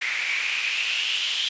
white noise with band-pass filter sweep, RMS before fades -26 dBFS, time 0.01-1.49 s, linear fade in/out 10 ms, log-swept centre 2100 to 3200 Hz, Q 5.8, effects resampled to 16000 Hz

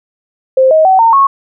sine tone with pitch steps, 524 / 630.4 / 758.4 / 912.3 / 1097.6 Hz, C5 / D#5 / F#5 / A#5 / C#6, +2 / +23 / +43 / -38 / -17 cents, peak -4 dBFS, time 0.57-1.27 s, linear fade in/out 5 ms, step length 140 ms, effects none

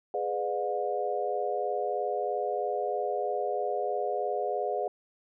sine chord, G# diminished seventh, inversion none, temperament just, 415.3 / 498.4 / 598 / 717.6 Hz, G#4 / B4 / D5 / F5, 0 / +16 / +31 / +47 cents, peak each -33 / -34 / -34 / -32 dBFS, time 0.14-4.88 s, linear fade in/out 2 ms, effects none

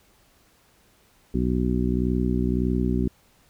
harmonic tone, 61.74 Hz, B1, in tune, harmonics 1 / 2 / 3 / 4 / 5 / 6, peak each -26 / -30 / -26 / -26 / -32 / -30 dBFS, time 1.34-3.08 s, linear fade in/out 5 ms, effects pink hiss -60 dBFS RMS until 3.49 s

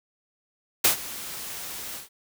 white noise with ADSR envelope, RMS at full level -17 dBFS, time 0.84-2.09 s, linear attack 8 ms, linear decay 110 ms, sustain -19 dB, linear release 140 ms, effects none

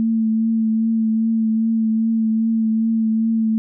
sine tone with vibrato, 223.2 Hz, A3, 25 cents sharp, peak -15 dBFS, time 0-3.58 s, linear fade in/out 0 ms, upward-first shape triangle, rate 2.5 Hz, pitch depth 26 cents each way, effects none

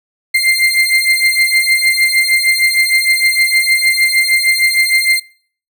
35% pulse beating tone pair, 2093 / 2099.5 Hz, C7 / C7, 0 / +5 cents, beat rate 6.5 Hz, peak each -11 dBFS, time 0.34-5.2 s, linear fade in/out 10 ms, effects noise-tail reverb RT60 0.5 s tail -23 dB re dry

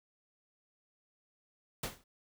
pink noise with exponential decay, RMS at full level -33 dBFS, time 1.83-2.04 s, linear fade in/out 5 ms, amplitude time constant 44 ms, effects none

